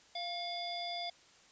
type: harmonic tone with a mistuned harmonic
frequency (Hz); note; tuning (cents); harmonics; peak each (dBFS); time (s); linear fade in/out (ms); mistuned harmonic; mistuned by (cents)
695; F5; -9; 1 / 3 / 5 / 7; -40 / -47 / -42 / -44; 0.15-1.1; 5; 3; +64
effects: white hiss -62 dBFS RMS until 1.51 s + resampled to 16000 Hz